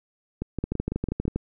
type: two click trains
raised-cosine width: 3 ms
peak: -15 / -13 dBFS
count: 6 / 10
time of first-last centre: 0.42-1.253 / 0.64-1.36 s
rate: 6 / 12.5 Hz
effects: none